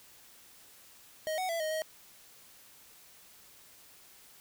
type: tone with pitch steps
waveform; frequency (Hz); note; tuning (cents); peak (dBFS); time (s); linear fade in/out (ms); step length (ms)
square; 627 / 744 / 668 / 624 / 631; D#5 / F#5 / E5 / D#5 / D#5; +13 / +9 / +23 / +5 / +24; -32; 1.27-1.82; 0; 110
effects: white hiss -57 dBFS RMS until 4.4 s